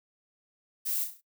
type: noise with echo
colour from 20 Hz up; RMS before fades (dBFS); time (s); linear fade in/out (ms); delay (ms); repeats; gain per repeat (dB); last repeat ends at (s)
violet; -31; 0.85-1.05; 20; 33; 5; -6; 1.215
effects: noise-tail reverb RT60 0.1 s tail -19 dB re dry